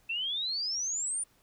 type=exponential sweep; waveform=sine; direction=up; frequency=2637 to 9500 Hz; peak=-30 dBFS; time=0.09-1.24 s; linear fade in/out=10 ms; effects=pink hiss -66 dBFS RMS until 1.42 s